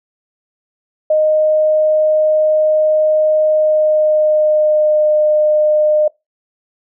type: tone with pitch glide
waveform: sine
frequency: 618 to 608.1 Hz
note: D#5 to D#5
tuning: -12 to -40 cents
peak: -9 dBFS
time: 1.1-6.08 s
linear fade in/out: 5 ms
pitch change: -28 cents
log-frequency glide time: 3.47-5.14 s
effects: noise-tail reverb RT60 0.2 s tail -23 dB re dry